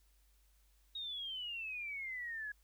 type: exponential sweep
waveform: sine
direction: down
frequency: 3782 to 1661.2 Hz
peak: -40 dBFS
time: 0.95-2.52 s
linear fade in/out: 5 ms
effects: added 50 Hz sine -67 dBFS peak until 2.63 s + white hiss -75 dBFS RMS until 2.63 s